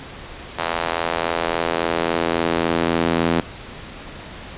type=tone with high-pass filter sweep; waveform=sawtooth; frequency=83.6 Hz; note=E2; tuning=25 cents sharp; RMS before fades=-21 dBFS; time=0.58-3.41 s; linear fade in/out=10 ms; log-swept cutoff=750 to 230 Hz; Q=1.1; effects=pink hiss -36 dBFS RMS until 4.57 s + resampled to 8000 Hz